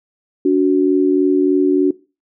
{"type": "tone pair together", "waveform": "sine", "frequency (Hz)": [286.7, 370], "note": ["D4", "F#4"], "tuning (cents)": [-42, 0], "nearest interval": "major third", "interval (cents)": 442, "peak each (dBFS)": -13, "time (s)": [0.45, 1.91], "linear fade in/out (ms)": 5, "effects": ["noise-tail reverb RT60 0.3 s tail -20 dB re dry"]}